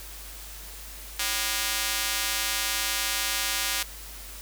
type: tone with high-pass filter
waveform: square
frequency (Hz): 110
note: A2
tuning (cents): 0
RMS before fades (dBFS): -28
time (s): 1.19-3.83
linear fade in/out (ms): 5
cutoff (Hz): 2300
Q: 0.53
effects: added 50 Hz sine -43 dBFS peak until 4.41 s + white hiss -43 dBFS RMS until 4.41 s